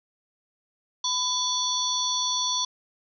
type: tone cluster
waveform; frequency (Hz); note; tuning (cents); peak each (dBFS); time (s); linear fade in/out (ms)
sine; 1007 / 3456 / 4437 / 5810; B5 / A7 / C#8 / F#8; +33 / -32 / +1 / -32; -31 / -28 / -29 / -29; 1.04-2.65; 5
effects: none